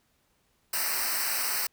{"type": "noise with comb filter", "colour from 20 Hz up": "white", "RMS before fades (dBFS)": -29, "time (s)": [0.73, 1.67], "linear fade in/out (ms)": 5, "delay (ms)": 0.29, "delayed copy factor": -0.95, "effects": ["pink hiss -70 dBFS RMS until 1.72 s"]}